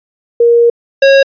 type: tone pair in turn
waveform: sine / square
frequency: 470.4 / 547 Hz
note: A#4 / C#5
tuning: +16 / -23 cents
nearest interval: minor third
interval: 261 cents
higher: second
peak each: -4 dBFS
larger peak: neither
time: 0.4-0.7 / 1.02-1.23 s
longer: first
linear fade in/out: 5 ms
effects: resampled to 11025 Hz